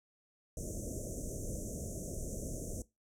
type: band-stop noise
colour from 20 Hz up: pink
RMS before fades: -40 dBFS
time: 0.57-2.82 s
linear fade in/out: 2 ms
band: 640 to 5900 Hz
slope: 96 dB/octave
effects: noise-tail reverb RT60 0.2 s tail -18 dB re dry + low-pass 9000 Hz 12 dB/octave